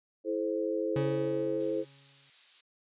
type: chord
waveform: sine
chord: A minor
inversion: second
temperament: equal with one note detuned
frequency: 329.6 / 430 / 523.3 Hz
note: E4 / A4 / C5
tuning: 0 / -40 / 0 cents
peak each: -33 dBFS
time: 0.24-1.85 s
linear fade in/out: 50 ms
type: tone with exponential decay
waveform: 40% pulse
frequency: 138.59 Hz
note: C#3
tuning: in tune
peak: -28 dBFS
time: 0.96-2.3 s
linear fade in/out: 2 ms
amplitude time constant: 290 ms
type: noise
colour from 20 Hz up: violet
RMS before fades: -42 dBFS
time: 1.6-2.61 s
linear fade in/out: 5 ms
effects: resampled to 8000 Hz